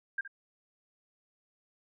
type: tone with echo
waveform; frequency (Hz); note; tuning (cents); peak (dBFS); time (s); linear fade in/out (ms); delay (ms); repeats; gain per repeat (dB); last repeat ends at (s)
sine; 1600; G6; +35; -29; 0.18-0.21; 5; 68; 1; -13; 0.278
effects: none